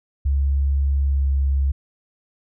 sine tone with pitch glide, 69.3 to 68.5 Hz, C#2 to C#2, 0 to -20 cents, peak -16 dBFS, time 0.25-1.72 s, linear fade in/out 10 ms, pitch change -20 cents, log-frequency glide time 1.07-1.25 s, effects none

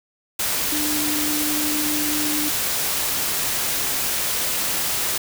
sine tone in noise, 300 Hz, D4, 37 cents sharp, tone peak -25 dBFS, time 0.72-2.49 s, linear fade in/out 5 ms, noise white, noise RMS -23 dBFS, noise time 0.39-5.18 s, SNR -5 dB, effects none

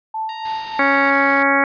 sine tone with tremolo, 880 Hz, A5, in tune, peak -20 dBFS, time 0.14-0.8 s, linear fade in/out 5 ms, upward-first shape sine, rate 3.3 Hz, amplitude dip 65%
10% pulse tone with pitch glide, 932.3 to 921.6 Hz, A#5 to A#5, 0 to -20 cents, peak -23 dBFS, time 0.29-1.1 s, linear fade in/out 2 ms, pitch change -20 cents, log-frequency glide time 0.55-0.83 s
white noise, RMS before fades -34 dBFS, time 0.45-1.43 s, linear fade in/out 2 ms
harmonic tone, 277.2 Hz, C#4, in tune, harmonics 1 / 2 / 3 / 4 / 5 / 6 / 7 / 8, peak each -21 / -21 / -21 / -21 / -21 / -21 / -21 / -21 dBFS, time 0.79-1.64 s, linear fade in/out 2 ms
effects resampled to 11025 Hz

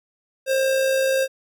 square tone with amplitude modulation, 532 Hz, C5, 29 cents sharp, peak -17 dBFS, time 0.46-1.28 s, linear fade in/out 50 ms, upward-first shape sine, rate 60.4 Hz, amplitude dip 35%, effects none

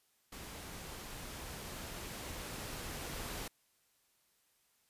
pink noise with level ramp, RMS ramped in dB -48 to -42 dBFS, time 0.32-3.48 s, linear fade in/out 5 ms, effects white hiss -74 dBFS RMS until 4.89 s + resampled to 32000 Hz

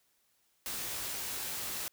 white noise with comb filter, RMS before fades -38 dBFS, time 0.66-1.88 s, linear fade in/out 0 ms, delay 18 ms, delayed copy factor +0.5, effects white hiss -73 dBFS RMS until 1.92 s

